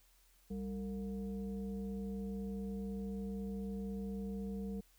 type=tone with frequency modulation; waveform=sine; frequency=197 Hz; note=G3; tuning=9 cents sharp; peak=-38 dBFS; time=0.5-4.81 s; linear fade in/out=10 ms; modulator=258 Hz; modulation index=0.74; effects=added 43 Hz sine -68 dBFS peak until 4.98 s + white hiss -70 dBFS RMS until 4.98 s